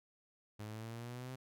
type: exponential sweep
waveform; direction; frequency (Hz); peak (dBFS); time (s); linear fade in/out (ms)
sawtooth; up; 104.4 to 130.81; -40; 0.59-1.36; 10
effects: none